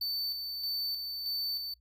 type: tone with tremolo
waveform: square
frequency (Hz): 4536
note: C#8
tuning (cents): +39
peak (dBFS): -32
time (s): 0.01-1.74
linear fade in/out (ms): 5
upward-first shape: square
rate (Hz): 1.6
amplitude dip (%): 40
effects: noise-tail reverb RT60 0.1 s tail -22 dB re dry + added 60 Hz sine -64 dBFS peak until 1.8 s